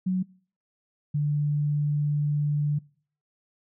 sine tone pair in turn, 185 / 147.17 Hz, F#3 / D3, 0 / +4 cents, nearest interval major third, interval 396 cents, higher first, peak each -22 dBFS, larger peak neither, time 0.06-0.23 / 1.14-2.79 s, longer second, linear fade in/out 10 ms, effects noise-tail reverb RT60 0.5 s tail -24 dB re dry

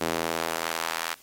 square tone with high-pass filter sweep, 41.2 Hz, E1, in tune, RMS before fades -30 dBFS, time 0-1.15 s, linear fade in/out 20 ms, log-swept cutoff 330 to 1200 Hz, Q 0.81, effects white hiss -54 dBFS RMS until 1.22 s + AAC 48 kbps

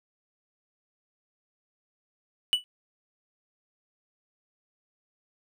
triangle tone with exponential decay, 2960 Hz, F#7, in tune, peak -14 dBFS, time 2.53-2.64 s, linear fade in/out 0 ms, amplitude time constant 23 ms, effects none

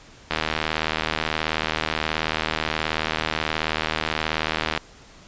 click train, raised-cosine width 0.3 ms, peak -6 dBFS, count 352, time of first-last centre 0.31-4.776 s, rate 78.6 Hz, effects pink hiss -48 dBFS RMS until 5.27 s + resampled to 16000 Hz

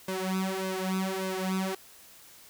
sawtooth tone with flanger, 188.9 Hz, F#3, 36 cents sharp, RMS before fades -31 dBFS, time 0.08-1.75 s, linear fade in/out 5 ms, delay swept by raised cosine 1.9 to 4.5 ms, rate 1.7 Hz, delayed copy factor +1, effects white hiss -53 dBFS RMS until 2.49 s

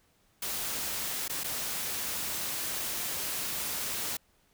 white noise with dropouts, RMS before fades -34 dBFS, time 0.42-4.17 s, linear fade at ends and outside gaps 5 ms, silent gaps 1.281-1.295 / 1.436-1.442 s, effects pink hiss -68 dBFS RMS until 4.53 s

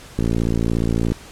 click train, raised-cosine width 3 ms, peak -7 dBFS, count 54, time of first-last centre 0.19-1.12 s, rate 57 Hz, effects pink hiss -41 dBFS RMS until 1.31 s + low-pass 10000 Hz 12 dB/octave

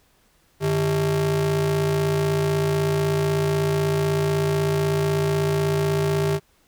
square ring-modulated tone, 123.47 Hz, B2, in tune, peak -17 dBFS, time 0.6-6.4 s, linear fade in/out 50 ms, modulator 275 Hz, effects pink hiss -61 dBFS RMS until 6.67 s

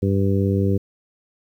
harmonic tone, 98 Hz, G2, in tune, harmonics 1 / 2 / 3 / 4 / 5, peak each -19 / -22 / -26 / -25 / -28 dBFS, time 0.02-0.78 s, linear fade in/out 10 ms, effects 9-bit

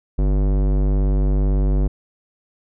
square tone with low-pass filter, 49 Hz, G1, in tune, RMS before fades -17 dBFS, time 0.18-1.88 s, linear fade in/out 10 ms, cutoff 470 Hz, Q 0.79, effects none

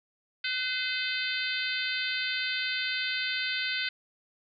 harmonic tone with a mistuned harmonic, 514 Hz, C5, 31 cents flat, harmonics 3 / 4 / 5 / 6 / 7 / 8 / 9, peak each -34 / -35 / -36 / -37 / -37 / -38 / -39 dBFS, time 0.44-3.89 s, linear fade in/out 5 ms, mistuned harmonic 3, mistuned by -33 cents, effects none

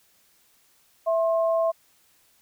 sine tone pair together, 659.3 / 1065.1 Hz, E5 / C6, 0 / +30 cents, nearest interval minor sixth, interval 830 cents, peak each -20 / -30 dBFS, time 1.06-1.72 s, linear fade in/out 20 ms, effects white hiss -62 dBFS RMS until 2.41 s

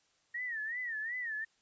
sine tone with vibrato, 1856 Hz, A#6, 8 cents flat, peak -35 dBFS, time 0.34-1.45 s, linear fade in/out 10 ms, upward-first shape sine, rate 2.7 Hz, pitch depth 140 cents each way, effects white hiss -72 dBFS RMS until 1.61 s + resampled to 16000 Hz

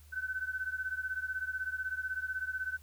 sine beating tone pair, 1514 / 1530 Hz, F#6 / G6, +39 / -42 cents, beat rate 16 Hz, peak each -36 / -38 dBFS, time 0.12-2.78 s, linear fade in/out 20 ms, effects added 76 Hz sine -54 dBFS peak until 2.82 s + white hiss -64 dBFS RMS until 2.82 s

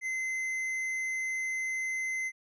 triangle tone with tanh clipping, 2059 Hz, C7, 28 cents flat, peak -32 dBFS, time 0.01-2.32 s, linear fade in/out 50 ms, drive 12 dB, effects none

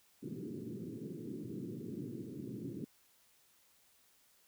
white band-pass noise, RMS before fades -44 dBFS, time 0.22-2.85 s, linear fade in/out 10 ms, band 110 to 380 Hz, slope 48 dB/octave, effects white hiss -69 dBFS RMS until 4.47 s

